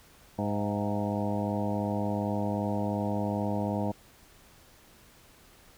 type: harmonic tone with a mistuned harmonic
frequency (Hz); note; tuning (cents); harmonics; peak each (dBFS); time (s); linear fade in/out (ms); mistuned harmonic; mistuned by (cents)
102.7; G#2; -19; 1 / 2 / 3 / 4 / 5 / 6 / 7 / 8 / 9; -34 / -31 / -36 / -42 / -37 / -37 / -40 / -41 / -40; 0.38-3.92; 10; 6; +53
effects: pink hiss -57 dBFS RMS until 5.77 s